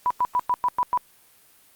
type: tone bursts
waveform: sine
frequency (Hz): 987.8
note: B5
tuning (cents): 0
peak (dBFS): -18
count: 7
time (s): 0.06-0.975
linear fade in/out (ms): 0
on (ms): 45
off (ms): 100
effects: white hiss -56 dBFS RMS until 1.75 s + Opus 48 kbps